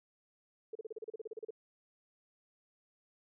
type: tone bursts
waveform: sine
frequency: 440 Hz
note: A4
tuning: in tune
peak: -39 dBFS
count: 14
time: 0.73-1.507 s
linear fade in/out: 5 ms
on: 23 ms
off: 35 ms
effects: none